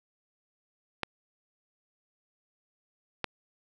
clicks, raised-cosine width 0.3 ms, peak -13 dBFS, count 2, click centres 1.033 / 3.243 s, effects none

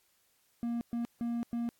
triangle tone bursts at uneven times, 235.5 Hz, A#3, 18 cents sharp, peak -29 dBFS, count 4, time 0.63-0.81 / 0.93-1.05 / 1.21-1.43 / 1.53-1.69 s, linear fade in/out 0 ms, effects white hiss -71 dBFS RMS until 1.79 s + AAC 64 kbps

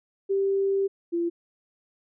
sine tone pair in turn, 392 / 341.2 Hz, G4 / F4, 0 / -40 cents, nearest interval major second, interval 240 cents, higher first, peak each -21 / -23 dBFS, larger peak first, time 0.29-0.88 / 1.12-1.3 s, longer first, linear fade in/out 20 ms, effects none

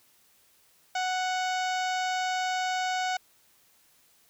harmonic tone, 740 Hz, F#5, in tune, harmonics 1 / 2 / 3 / 4 / 5 / 6 / 7 / 8 / 9 / 10, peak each -28 / -34 / -38 / -40 / -42 / -44 / -45 / -46 / -47 / -48 dBFS, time 0.95-3.17 s, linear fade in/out 5 ms, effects white hiss -63 dBFS RMS until 4.29 s

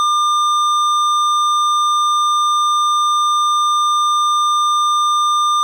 sine tone with hard clipping, 1200 Hz, D6, 37 cents sharp, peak -14 dBFS, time 0-5.63 s, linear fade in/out 0 ms, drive 11 dB, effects none

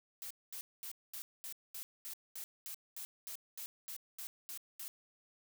blue noise bursts, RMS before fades -45 dBFS, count 16, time 0.22-4.88 s, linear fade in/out 0 ms, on 85 ms, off 220 ms, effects none

